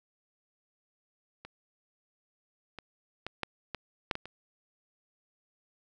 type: clicks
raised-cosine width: 0.3 ms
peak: -28 / -26 / -20 / -15 / -19 / -12 / -19 / -27 dBFS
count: 8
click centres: 1.45 / 2.787 / 3.266 / 3.433 / 3.747 / 4.112 / 4.154 / 4.256 s
effects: none